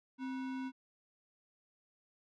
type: tone with sample-and-hold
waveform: sine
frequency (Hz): 261.6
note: C4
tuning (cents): 0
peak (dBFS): -37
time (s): 0.18-0.72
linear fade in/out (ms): 50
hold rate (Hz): 1225
effects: low-pass 3000 Hz 12 dB/octave